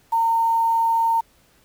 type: tone with quantisation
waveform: sine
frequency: 914 Hz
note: A#5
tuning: 34 cents flat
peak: -16 dBFS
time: 0.12-1.21 s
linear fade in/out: 10 ms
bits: 7
effects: pink hiss -58 dBFS RMS until 1.64 s